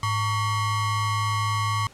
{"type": "ring-modulated tone", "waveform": "square", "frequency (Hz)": 509, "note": "C5", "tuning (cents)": -48, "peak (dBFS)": -20, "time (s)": [0.03, 1.87], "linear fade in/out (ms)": 2, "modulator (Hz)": 615, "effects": ["pink hiss -51 dBFS RMS until 1.93 s", "low-pass 9000 Hz 12 dB/octave"]}